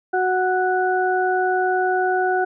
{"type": "harmonic tone", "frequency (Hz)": 369.6, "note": "F#4", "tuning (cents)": -2, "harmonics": [1, 2, 4], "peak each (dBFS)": [-21, -20, -24], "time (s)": [0.13, 2.45], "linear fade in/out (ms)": 10, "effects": []}